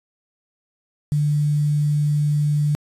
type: tone with quantisation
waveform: sine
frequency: 148 Hz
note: D3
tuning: 14 cents sharp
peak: -16 dBFS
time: 1.12-2.75 s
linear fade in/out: 0 ms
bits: 7
effects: resampled to 32000 Hz